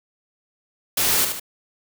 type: noise with echo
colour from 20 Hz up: white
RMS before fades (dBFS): -20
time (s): 0.97-1.25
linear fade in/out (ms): 5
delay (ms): 74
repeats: 2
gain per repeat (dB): -6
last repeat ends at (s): 1.398
effects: none